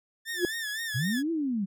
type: tone with vibrato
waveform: sawtooth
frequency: 1760 Hz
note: A6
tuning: in tune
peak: -28 dBFS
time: 0.25-1.23 s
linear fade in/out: 50 ms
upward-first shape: sine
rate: 3.9 Hz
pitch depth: 91 cents each way
type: tone with exponential growth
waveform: sine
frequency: 354.7 Hz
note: F4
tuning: 27 cents sharp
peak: -18 dBFS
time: 0.33-0.45 s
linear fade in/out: 1 ms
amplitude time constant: 24 ms
type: linear two-way sweep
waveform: sine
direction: up then down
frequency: 107.2 to 338.6 to 183.5 Hz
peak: -26 dBFS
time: 0.94-1.66 s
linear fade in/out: 20 ms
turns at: 1.31 s
effects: none